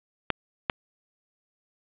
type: clicks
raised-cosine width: 0.3 ms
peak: -6 dBFS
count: 2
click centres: 0.303 / 0.698 s
effects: resampled to 8000 Hz + 7-bit